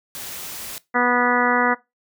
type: noise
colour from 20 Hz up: white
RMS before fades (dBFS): -33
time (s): 0.15-0.78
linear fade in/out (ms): 0
type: harmonic tone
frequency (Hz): 245.1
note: B3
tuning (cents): -13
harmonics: 1 / 2 / 3 / 4 / 5 / 6 / 7 / 8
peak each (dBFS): -24 / -24 / -24 / -24 / -24 / -24 / -24 / -24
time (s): 0.94-1.75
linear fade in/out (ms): 20
effects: noise-tail reverb RT60 0.2 s tail -19 dB re dry